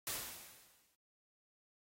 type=noise with exponential decay; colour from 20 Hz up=white; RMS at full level=-38 dBFS; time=0.07-0.95 s; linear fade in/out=1 ms; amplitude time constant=190 ms; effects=noise-tail reverb RT60 0.1 s tail -19 dB re dry + AAC 48 kbps